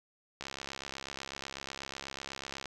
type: click train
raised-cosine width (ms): 0.2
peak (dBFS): -22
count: 154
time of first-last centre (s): 0.41-2.657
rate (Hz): 68.1
effects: none